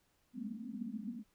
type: band-pass noise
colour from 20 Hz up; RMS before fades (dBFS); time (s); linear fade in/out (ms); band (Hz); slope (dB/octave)
white; -43; 0.33-1.24; 50; 200 to 260; 96
effects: pink hiss -75 dBFS RMS until 1.34 s